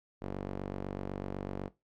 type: tone with band-pass filter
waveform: sawtooth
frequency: 48 Hz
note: G1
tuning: 36 cents flat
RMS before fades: -39 dBFS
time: 0.21-1.69 s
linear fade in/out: 20 ms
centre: 400 Hz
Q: 0.74
effects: noise-tail reverb RT60 0.2 s tail -17 dB re dry